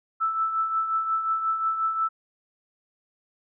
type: tone with tremolo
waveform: sine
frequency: 1318.5 Hz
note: E6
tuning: in tune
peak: -20 dBFS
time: 0.2-2.09 s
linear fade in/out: 20 ms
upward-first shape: triangle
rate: 5.6 Hz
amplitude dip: 60%
effects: none